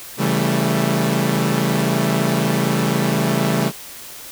sawtooth chord, A dominant seventh, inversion first, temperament equal with one note detuned, 136.45 / 164.81 / 196 / 220 Hz, C#3 / E3 / G3 / A3, -27 / 0 / 0 / 0 cents, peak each -18 dBFS, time 0.17-3.72 s, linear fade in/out 50 ms, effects white hiss -36 dBFS RMS until 4.31 s

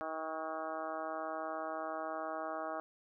harmonic tone with a mistuned harmonic, 159 Hz, D#3, 38 cents sharp, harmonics 2 / 3 / 4 / 5 / 6 / 7 / 8 / 9 / 10, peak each -47 / -50 / -41 / -44 / -54 / -45 / -46 / -50 / -55 dBFS, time 0.01-2.8 s, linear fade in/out 0 ms, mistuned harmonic 10, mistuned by +32 cents, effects none

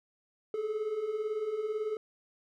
triangle beating tone pair, 415.3 / 433.3 Hz, G#4 / A4, 0 / -27 cents, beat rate 18 Hz, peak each -36 / -30 dBFS, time 0.54-1.97 s, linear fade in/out 2 ms, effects none

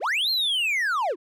triangle linear two-way sweep, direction up then down, 293.7 to 4273 to 293.7 Hz, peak -20 dBFS, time 0-1.16 s, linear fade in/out 50 ms, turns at 0.3 s, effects none

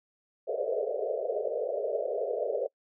pink band-pass noise, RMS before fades -31 dBFS, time 0.47-2.68 s, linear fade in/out 20 ms, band 410 to 660 Hz, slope 96 dB/octave, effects noise-tail reverb RT60 0.1 s tail -25 dB re dry

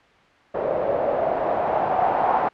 blue noise with low-pass filter sweep, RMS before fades -22 dBFS, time 0.54-2.49 s, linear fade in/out 10 ms, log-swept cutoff 540 to 830 Hz, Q 4.3, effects white hiss -53 dBFS RMS until 2.53 s + low-pass 2000 Hz 12 dB/octave

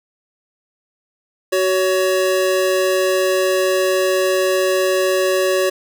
square tone pair together, 374.7 / 561 Hz, F#4 / C#5, +22 / +21 cents, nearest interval perfect fifth, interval 699 cents, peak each -18 dBFS, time 1.52-5.7 s, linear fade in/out 10 ms, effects none

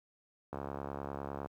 click train, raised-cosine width 1 ms, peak -25 dBFS, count 66, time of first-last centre 0.53-1.46 s, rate 69.9 Hz, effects high-pass 60 Hz 12 dB/octave + 11-bit

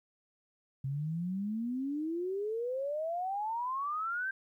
sine exponential sweep, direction up, 132 to 1591 Hz, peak -32 dBFS, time 0.84-4.31 s, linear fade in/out 5 ms, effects 12-bit

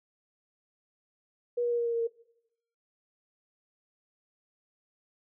sine tone with pitch steps, 482.1 / 478.5 / 474.9 / 471.4 / 467.8 / 464.3 / 460.9 Hz, B4 / A#4 / A#4 / A#4 / A#4 / A#4 / A#4, -42 / +45 / +32 / +19 / +6 / -7 / -20 cents, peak -26 dBFS, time 1.57-2.074 s, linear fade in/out 10 ms, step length 72 ms, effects noise-tail reverb RT60 0.8 s tail -20 dB re dry

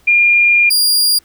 sine / sawtooth tone pair in turn, 2409 / 4818 Hz, D7 / D8, +43 / +43 cents, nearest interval octave, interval 1200 cents, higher second, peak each -7 dBFS, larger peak neither, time 0.07-0.7 / 0.7-1.19 s, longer first, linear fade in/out 10 ms, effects pink hiss -52 dBFS RMS until 1.24 s

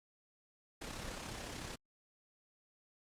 pink noise with amplitude modulation, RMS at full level -43 dBFS, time 0.81-1.76 s, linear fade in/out 10 ms, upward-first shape sine, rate 33.7 Hz, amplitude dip 45%, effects low-pass 9000 Hz 12 dB/octave + Opus 48 kbps

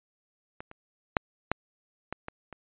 clicks, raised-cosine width 0.5 ms, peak -24 / -30 / -6 / -10 / -18 / -21 / -27 dBFS, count 7, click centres 0.605 / 0.714 / 1.168 / 1.516 / 2.126 / 2.284 / 2.527 s, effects resampled to 8000 Hz

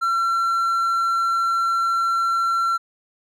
triangle tone, 1357 Hz, E6, 50 cents sharp, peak -16 dBFS, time 0.01-2.78 s, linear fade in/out 20 ms, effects none

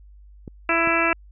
clicks, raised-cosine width 3 ms, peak -22 dBFS, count 2, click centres 0.478 / 0.874 s
harmonic tone, 332.9 Hz, E4, 17 cents sharp, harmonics 1 / 2 / 3 / 4 / 5 / 6 / 7 / 8, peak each -26 / -26 / -28 / -24 / -27 / -29 / -25 / -25 dBFS, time 0.69-1.13 s, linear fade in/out 2 ms
effects added 50 Hz sine -44 dBFS peak until 1.31 s

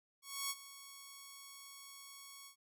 5% pulse tone with ADSR envelope, 1109 Hz, C#6, in tune, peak -24 dBFS, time 0.22-2.56 s, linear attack 280 ms, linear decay 43 ms, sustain -16 dB, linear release 95 ms, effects none

